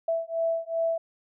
sine beating tone pair, 659.3 / 661.9 Hz, E5 / E5, 0 / +7 cents, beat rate 2.6 Hz, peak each -28 dBFS, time 0.08-0.98 s, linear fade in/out 5 ms, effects none

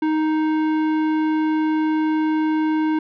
triangle tone with tanh clipping, 311.8 Hz, D#4, 4 cents sharp, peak -19 dBFS, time 0.02-2.99 s, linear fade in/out 5 ms, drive 18 dB, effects none

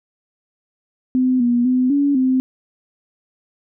sine tone with pitch steps, 255.6 / 240.7 / 253.8 / 283.7 / 259 Hz, C4 / B3 / B3 / C#4 / C4, -40 / -44 / +47 / +40 / -17 cents, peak -13 dBFS, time 1.15-2.4 s, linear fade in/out 0 ms, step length 250 ms, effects none

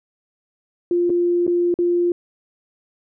sine tone with dropouts, 349.2 Hz, F4, in tune, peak -15 dBFS, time 0.91-2.12 s, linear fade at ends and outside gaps 2 ms, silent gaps 1.096-1.101 / 1.467-1.477 / 1.741-1.788 s, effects none

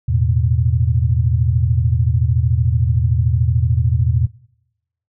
sine chord, E suspended fourth, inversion none, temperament equal, 82.41 / 110 / 123.47 Hz, E2 / A2 / B2, 0 / 0 / 0 cents, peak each -17 dBFS, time 0.08-4.27 s, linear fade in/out 10 ms, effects noise-tail reverb RT60 0.9 s tail -24 dB re dry

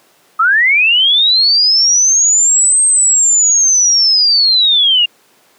sine linear two-way sweep, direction up then down, 1244.5 to 8420 to 2779 Hz, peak -7 dBFS, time 0.39-5.06 s, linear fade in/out 10 ms, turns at 2.83 s, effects pink hiss -50 dBFS RMS until 5.58 s + high-pass 300 Hz 12 dB/octave

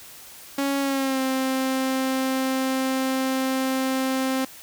sawtooth tone with pitch glide, 277.2 to 263.2 Hz, C#4 to C4, 0 to +10 cents, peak -18 dBFS, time 0.58-4.45 s, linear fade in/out 5 ms, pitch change -90 cents, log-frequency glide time 0.8-1.21 s, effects white hiss -44 dBFS RMS until 4.62 s

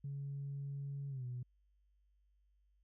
sine tone with pitch glide, 140 to 124.01 Hz, C#3 to B2, +18 to +8 cents, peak -39 dBFS, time 0.04-1.43 s, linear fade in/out 5 ms, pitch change -210 cents, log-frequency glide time 1.09-1.25 s, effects tanh soft clip ceiling -36 dBFS + added 50 Hz sine -70 dBFS peak until 2.83 s

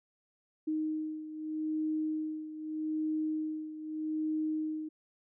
sine beating tone pair, 310.8 / 311.61 Hz, D#4 / D#4, -2 / +3 cents, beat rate 0.81 Hz, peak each -33 / -38 dBFS, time 0.67-4.89 s, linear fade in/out 10 ms, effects none

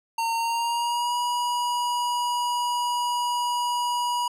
square tone with pitch glide, 916 to 968.2 Hz, A#5 to B5, -31 to -35 cents, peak -24 dBFS, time 0.18-4.28 s, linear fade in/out 5 ms, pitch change +96 cents, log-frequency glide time 0.35-1.15 s, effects low-pass 12000 Hz 12 dB/octave

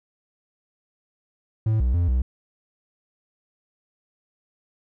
triangle tone with pitch steps, 109.9 / 61.8 / 86.7 / 63 Hz, A2 / B1 / F2 / B1, -2 / +2 / -12 / +35 cents, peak -16 dBFS, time 1.66-2.22 s, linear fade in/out 5 ms, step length 140 ms, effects none

